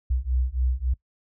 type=beating tone pair; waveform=sine; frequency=61.5 / 65.1 Hz; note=B1 / C2; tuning=-7 / -8 cents; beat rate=3.6 Hz; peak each=-24 dBFS; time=0.1-0.94 s; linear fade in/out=10 ms; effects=noise-tail reverb RT60 0.1 s tail -21 dB re dry + tanh soft clip ceiling -14 dBFS